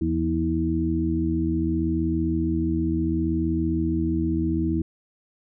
harmonic tone with a mistuned harmonic, 80.7 Hz, E2, 36 cents flat, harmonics 1 / 2 / 3 / 4, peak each -27 / -28 / -29 / -24 dBFS, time 0.01-4.82 s, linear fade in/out 5 ms, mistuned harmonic 2, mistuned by +58 cents, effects none

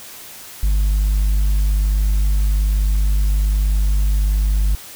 triangle tone with hard clipping, 50.6 Hz, G#1, 44 cents flat, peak -12 dBFS, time 0.63-4.75 s, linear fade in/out 0 ms, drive 1 dB, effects white hiss -37 dBFS RMS until 4.95 s

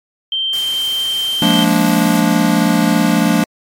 sine tone, 3136 Hz, G7, in tune, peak -15 dBFS, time 0.32-1.64 s, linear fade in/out 2 ms
white noise, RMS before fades -29 dBFS, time 0.53-2.2 s, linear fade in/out 2 ms
square chord, Bb dominant seventh, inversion second, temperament just, 174.81 / 209.8 / 233.1 / 291.4 Hz, F3 / Ab3 / Bb3 / D4, +2 / +18 / 0 / -13 cents, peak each -17 dBFS, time 1.42-3.44 s, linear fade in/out 2 ms
effects MP3 64 kbps

